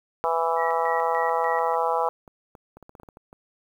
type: harmonic tone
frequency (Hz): 165.3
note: E3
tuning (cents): +5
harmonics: 3 / 4 / 5 / 6 / 7 / 8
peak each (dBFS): -27 / -29 / -26 / -27 / -31 / -32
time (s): 0.24-2.09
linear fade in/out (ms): 0
type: tone with tremolo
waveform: sine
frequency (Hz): 1923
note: B6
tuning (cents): -47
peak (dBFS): -30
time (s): 0.56-1.76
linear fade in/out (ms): 50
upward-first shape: square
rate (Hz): 3.4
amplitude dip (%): 70
type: clicks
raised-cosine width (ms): 1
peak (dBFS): -31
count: 11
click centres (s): 2.278 / 2.552 / 2.77 / 2.827 / 2.894 / 2.952 / 2.999 / 3.033 / 3.088 / 3.171 / 3.329
effects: 9-bit